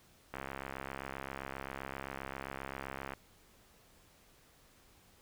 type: click train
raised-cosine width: 0.5 ms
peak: -25 dBFS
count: 190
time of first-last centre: 0.34-3.136 s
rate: 67.6 Hz
effects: pink hiss -64 dBFS RMS until 5.21 s